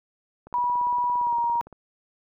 click train, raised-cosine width 1 ms, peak -30 dBFS, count 23, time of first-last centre 0.47-1.727 s, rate 17.5 Hz
sine tone with pitch glide, 973 to 943.7 Hz, B5 to A#5, -26 to +21 cents, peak -21 dBFS, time 0.54-1.61 s, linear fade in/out 0 ms, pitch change -53 cents, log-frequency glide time 1.19-1.35 s
effects none

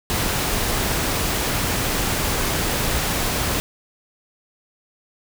pink noise, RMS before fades -22 dBFS, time 0.1-3.6 s, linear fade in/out 0 ms, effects none

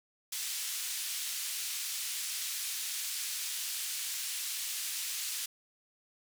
white band-pass noise, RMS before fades -37 dBFS, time 0.32-5.46 s, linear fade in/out 5 ms, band 2500 to 11000 Hz, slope 12 dB/octave, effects none

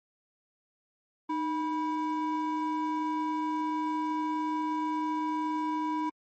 triangle ring-modulated tone, 643 Hz, E5, 43 cents flat, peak -23 dBFS, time 1.29-6.1 s, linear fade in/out 10 ms, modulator 335 Hz, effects MP3 32 kbps

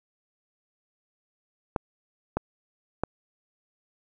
clicks, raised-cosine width 1 ms, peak -11 dBFS, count 3, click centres 1.762 / 2.37 / 3.036 s, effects none

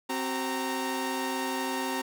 sawtooth tone cluster, 263.2 / 378.9 / 924 Hz, C4 / F#4 / A#5, +10 / +41 / -16 cents, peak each -29 / -32 / -29 dBFS, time 0.09-2.02 s, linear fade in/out 10 ms, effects none

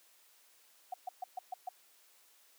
sine tone bursts, 740 Hz, F#5, in tune, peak -35 dBFS, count 6, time 0.92-1.69 s, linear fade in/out 5 ms, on 20 ms, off 130 ms, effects white hiss -65 dBFS RMS until 2.58 s + high-pass 400 Hz 12 dB/octave

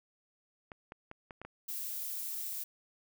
clicks, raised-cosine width 0.5 ms, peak -30 dBFS, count 6, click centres 0.718 / 0.921 / 1.114 / 1.308 / 1.416 / 1.45 s
violet noise, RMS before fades -39 dBFS, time 1.68-2.64 s, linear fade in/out 10 ms
effects none

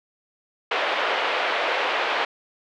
pink band-pass noise, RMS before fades -24 dBFS, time 0.71-2.25 s, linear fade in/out 5 ms, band 480 to 3300 Hz, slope 24 dB/octave, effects none

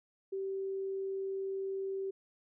sine tone, 387.2 Hz, G4, 21 cents flat, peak -34 dBFS, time 0.32-2.11 s, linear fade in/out 10 ms, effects none

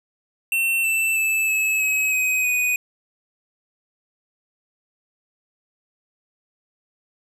square tone with pitch steps, 2700 / 2663 / 2626 / 2590 / 2554 / 2519 / 2485 Hz, E7 / E7 / E7 / E7 / D#7 / D#7 / D#7, +41 / +17 / -7 / -31 / +45 / +21 / -3 cents, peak -19 dBFS, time 0.52-2.76 s, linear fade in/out 2 ms, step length 320 ms, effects none

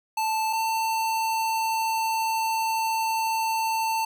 square tone pair in turn, 880 / 893.8 Hz, A5 / A5, 0 / +27 cents, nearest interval unison, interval 27 cents, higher second, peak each -24 / -24 dBFS, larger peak neither, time 0.17-0.53 / 0.53-4.05 s, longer second, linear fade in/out 5 ms, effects none

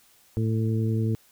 harmonic tone, 111.2 Hz, A2, 19 cents sharp, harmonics 1 / 2 / 3 / 4, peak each -23 / -29 / -33 / -35 dBFS, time 0.37-1.15 s, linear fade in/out 0 ms, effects white hiss -59 dBFS RMS until 1.31 s

